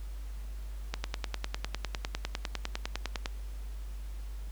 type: click train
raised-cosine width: 0.2 ms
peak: -15 dBFS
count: 24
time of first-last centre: 0.94-3.259 s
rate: 9.92 Hz
effects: added 50 Hz sine -37 dBFS peak until 4.51 s + pink hiss -57 dBFS RMS until 4.51 s